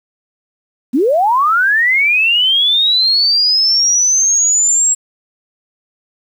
sine linear sweep, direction up, 221.4 to 7670 Hz, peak -9 dBFS, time 0.93-4.95 s, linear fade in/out 20 ms, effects 7-bit

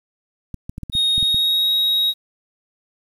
clicks, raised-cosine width 5 ms, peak -17 dBFS, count 9, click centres 0.543 / 0.695 / 0.781 / 0.833 / 0.898 / 0.952 / 1.18 / 1.228 / 1.345 s
triangle tone with pitch glide, 3729 to 3794 Hz, A#7 to A#7, 0 to +30 cents, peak -14 dBFS, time 0.92-2.14 s, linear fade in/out 50 ms, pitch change +30 cents, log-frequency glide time 1.13-1.71 s
effects 8-bit

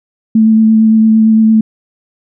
sine tone with vibrato, 220.4 Hz, A3, 3 cents sharp, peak -4 dBFS, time 0.35-1.61 s, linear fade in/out 5 ms, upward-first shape sine, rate 8.8 Hz, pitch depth 14 cents each way, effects none

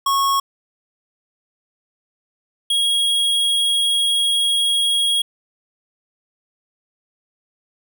square tone pair in turn, 1100 / 3296 Hz, C#6 / G#7, -14 / -14 cents, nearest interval octave + perfect fifth, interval 1900 cents, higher second, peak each -16 dBFS, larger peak neither, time 0.06-0.4 / 2.7-5.22 s, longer second, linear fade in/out 5 ms, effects none

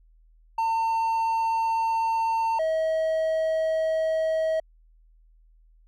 triangle tone pair in turn, 904 / 639.2 Hz, A5 / D#5, +47 / +47 cents, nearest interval tritone, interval 600 cents, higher first, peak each -20 dBFS, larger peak neither, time 0.58-2.59 / 2.59-4.6 s, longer neither, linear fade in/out 5 ms, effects added 40 Hz sine -54 dBFS peak until 5.87 s

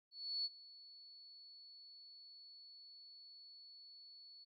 sine tone with ADSR envelope, 4421 Hz, C#8, 5 cents flat, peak -36 dBFS, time 0.11-4.45 s, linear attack 340 ms, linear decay 34 ms, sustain -20 dB, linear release 19 ms, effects none

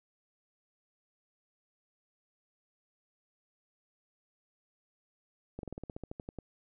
slowing click train, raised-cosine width 2 ms, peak -27 dBFS, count 13, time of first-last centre 5.59-6.387 s, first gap 42 ms, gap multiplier 1.08, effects none

